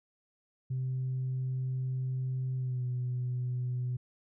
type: tone with pitch glide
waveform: sine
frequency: 129.4 to 124.7 Hz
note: C3 to B2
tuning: -19 to +17 cents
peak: -29 dBFS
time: 0.7-3.97 s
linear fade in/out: 10 ms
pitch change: -64 cents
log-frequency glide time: 2.57-2.84 s
effects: tanh soft clip ceiling -27 dBFS